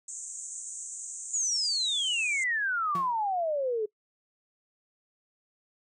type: band-pass noise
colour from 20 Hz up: white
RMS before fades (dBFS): -40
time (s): 0.08-2.44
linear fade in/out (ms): 5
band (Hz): 6400 to 8400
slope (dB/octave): 96
type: exponential sweep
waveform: sine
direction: down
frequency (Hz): 7040 to 415.3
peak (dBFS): -26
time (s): 1.33-3.86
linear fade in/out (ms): 10
type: tone with exponential decay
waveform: 35% pulse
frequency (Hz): 174.61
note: F3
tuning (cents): 0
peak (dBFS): -31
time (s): 2.95-3.17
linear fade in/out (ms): 2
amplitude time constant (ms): 46
effects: noise-tail reverb RT60 0.1 s tail -23 dB re dry